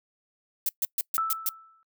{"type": "noise bursts", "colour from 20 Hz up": "violet", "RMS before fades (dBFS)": -26, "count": 6, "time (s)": [0.66, 1.49], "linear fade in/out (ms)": 2, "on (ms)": 30, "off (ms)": 130}
{"type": "tone with exponential decay", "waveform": "sine", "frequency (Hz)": 1318.5, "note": "E6", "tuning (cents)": 0, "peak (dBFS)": -22, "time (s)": [1.18, 1.83], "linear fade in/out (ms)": 0, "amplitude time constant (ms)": 140}
{"effects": ["noise-tail reverb RT60 0.1 s tail -24 dB re dry"]}